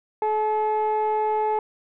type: tone pair together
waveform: sine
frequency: 429 / 860 Hz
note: A4 / A5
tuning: -44 / -40 cents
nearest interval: octave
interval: 1204 cents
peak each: -22 / -20 dBFS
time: 0.22-1.59 s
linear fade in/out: 2 ms
effects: tanh soft clip ceiling -17 dBFS